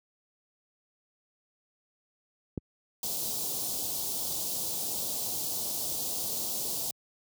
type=click; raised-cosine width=3 ms; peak=-19 dBFS; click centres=2.577 s
type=band-stop noise; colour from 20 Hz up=white; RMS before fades=-33 dBFS; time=3.03-6.91 s; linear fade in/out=2 ms; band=830 to 3800 Hz; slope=24 dB/octave
effects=high-pass 80 Hz 12 dB/octave